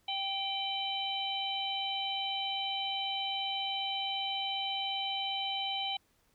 harmonic tone with a mistuned harmonic, 784 Hz, G5, in tune, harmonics 1 / 3 / 4 / 5, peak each -37 / -42 / -35 / -40 dBFS, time 0.08-5.97 s, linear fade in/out 5 ms, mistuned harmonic 4, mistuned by -41 cents, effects pink hiss -71 dBFS RMS until 6.34 s

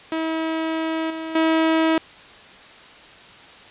sawtooth tone with level steps, 321.7 Hz, E4, 42 cents flat, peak -18 / -24 / -12 dBFS, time 0.12-1.98 s, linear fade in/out 2 ms, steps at 1.1 / 1.35 s, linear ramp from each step 5 ms, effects white hiss -44 dBFS RMS until 3.7 s + resampled to 8000 Hz

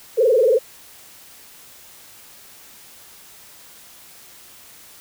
sine tone with frequency modulation, 480.9 Hz, B4, 46 cents flat, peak -12 dBFS, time 0.17-0.59 s, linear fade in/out 20 ms, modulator 22.1 Hz, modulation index 2.4, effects white hiss -45 dBFS RMS until 5 s

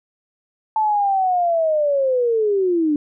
sine linear sweep, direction down, 880 to 288.4 Hz, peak -15 dBFS, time 0.76-2.96 s, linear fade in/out 2 ms, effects none

